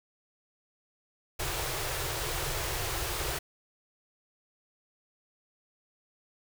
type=band-stop noise; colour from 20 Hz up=pink; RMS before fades=-33 dBFS; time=1.39-3.39 s; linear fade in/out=10 ms; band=150 to 320 Hz; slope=96 dB/octave; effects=none